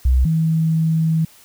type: tone pair in turn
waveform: sine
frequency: 63.9 / 161.02 Hz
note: C2 / E3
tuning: -40 / -40 cents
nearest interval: octave + major third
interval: 1600 cents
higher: second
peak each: -11 / -14 dBFS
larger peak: first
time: 0.05-0.25 / 0.25-1.25 s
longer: second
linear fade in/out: 5 ms
effects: white hiss -48 dBFS RMS until 1.44 s